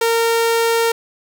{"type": "tone", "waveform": "sawtooth", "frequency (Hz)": 460, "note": "A#4", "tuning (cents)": -23, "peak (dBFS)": -10, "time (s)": [0.01, 0.92], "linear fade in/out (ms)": 5, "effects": []}